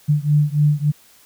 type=beating tone pair; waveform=sine; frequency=146.83 / 150.33 Hz; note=D3 / D3; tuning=0 / +41 cents; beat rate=3.5 Hz; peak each=-16 / -17 dBFS; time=0.08-0.92 s; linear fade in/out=20 ms; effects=white hiss -51 dBFS RMS until 1.25 s